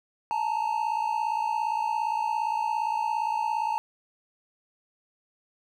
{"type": "tone pair together", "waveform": "triangle", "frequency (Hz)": [860, 917.4], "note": ["A5", "A#5"], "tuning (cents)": [-40, -28], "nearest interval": "minor second", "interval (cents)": 112, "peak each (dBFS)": -26, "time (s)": [0.31, 3.78], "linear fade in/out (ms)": 0, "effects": []}